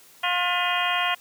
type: harmonic tone with a mistuned harmonic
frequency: 355.6 Hz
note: F4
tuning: 31 cents sharp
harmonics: 2 / 3 / 4 / 5 / 6 / 7 / 8 / 9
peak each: -28 / -28 / -30 / -32 / -31 / -29 / -30 / -31 dBFS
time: 0.23-1.15 s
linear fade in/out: 10 ms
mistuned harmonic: 6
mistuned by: -100 cents
effects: white hiss -52 dBFS RMS until 1.2 s + high-pass 100 Hz 12 dB/octave